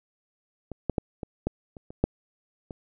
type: clicks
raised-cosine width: 2 ms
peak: -22 / -11 / -11 / -20 / -12 / -29 / -28 / -7 / -24 dBFS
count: 9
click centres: 0.717 / 0.897 / 0.982 / 1.232 / 1.47 / 1.768 / 1.905 / 2.04 / 2.708 s
effects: none